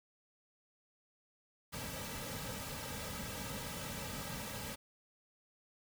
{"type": "noise with comb filter", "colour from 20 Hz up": "pink", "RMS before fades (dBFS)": -43, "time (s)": [1.72, 4.76], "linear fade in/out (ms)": 20, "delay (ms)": 2.8, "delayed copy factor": -0.8, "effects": []}